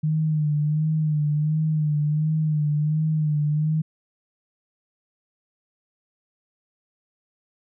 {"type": "tone with vibrato", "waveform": "sine", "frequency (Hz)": 152.7, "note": "D#3", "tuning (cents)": -32, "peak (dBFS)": -19, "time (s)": [0.03, 3.82], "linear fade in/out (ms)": 10, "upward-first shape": "sine", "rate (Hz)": 1.4, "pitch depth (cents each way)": 49, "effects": []}